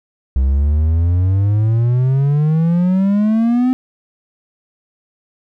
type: exponential sweep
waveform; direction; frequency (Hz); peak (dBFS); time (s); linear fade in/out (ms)
triangle; up; 64.1 to 259; -9; 0.36-3.73; 0
effects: none